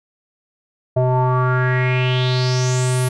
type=tone with low-pass filter sweep; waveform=square; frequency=127.1 Hz; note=C3; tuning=50 cents flat; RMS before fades=-17 dBFS; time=0.96-3.09 s; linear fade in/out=10 ms; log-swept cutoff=660 to 11000 Hz; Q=5.4; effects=none